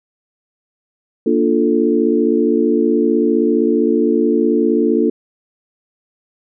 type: chord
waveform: sine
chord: Bb major seventh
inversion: none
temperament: equal with one note detuned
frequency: 234.4 / 293.7 / 349.2 / 440 Hz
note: Bb3 / D4 / F4 / A4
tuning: +10 / 0 / 0 / 0 cents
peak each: -17 dBFS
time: 1.26-5.1 s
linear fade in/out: 5 ms
effects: none